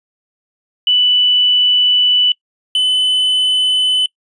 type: tone pair in turn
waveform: sine / triangle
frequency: 2976 / 3016 Hz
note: F#7 / F#7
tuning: +9 / +32 cents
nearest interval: unison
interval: 23 cents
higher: second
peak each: -9 dBFS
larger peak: neither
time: 0.87-2.32 / 2.75-4.06 s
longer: first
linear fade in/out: 2 ms
effects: noise-tail reverb RT60 0.1 s tail -25 dB re dry + resampled to 22050 Hz